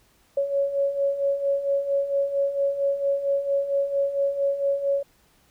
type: beating tone pair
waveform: sine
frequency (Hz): 554.4 / 558.8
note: C#5 / C#5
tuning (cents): 0 / +14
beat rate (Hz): 4.4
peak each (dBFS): -28 / -22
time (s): 0.37-5.03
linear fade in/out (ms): 5
effects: pink hiss -61 dBFS RMS until 5.5 s